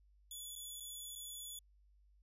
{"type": "tone with dropouts", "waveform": "10% pulse", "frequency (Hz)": 3428, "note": "A7", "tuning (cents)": -46, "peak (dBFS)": -38, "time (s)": [0.31, 1.59], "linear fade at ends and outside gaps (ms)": 2, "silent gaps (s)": [[0.554, 0.56], [0.8, 0.805], [1.153, 1.158]], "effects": ["added 50 Hz sine -65 dBFS peak until 2.22 s", "resampled to 32000 Hz"]}